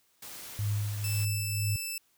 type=noise; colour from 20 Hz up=white; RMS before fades=-44 dBFS; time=0.22-1.25 s; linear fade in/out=5 ms
type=tone with tremolo; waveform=sine; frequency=103.83 Hz; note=G#2; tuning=in tune; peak=-26 dBFS; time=0.59-1.76 s; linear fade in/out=0 ms; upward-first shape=triangle; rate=2 Hz; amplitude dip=55%
type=tone; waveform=10% pulse; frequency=2641 Hz; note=E7; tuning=3 cents sharp; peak=-25 dBFS; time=1.04-1.98 s; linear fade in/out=2 ms
effects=white hiss -69 dBFS RMS until 2.17 s